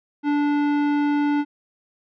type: tone with tanh clipping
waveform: sine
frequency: 291.4 Hz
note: D4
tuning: 13 cents flat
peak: -20 dBFS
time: 0.23-1.45 s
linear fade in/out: 50 ms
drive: 16 dB
effects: none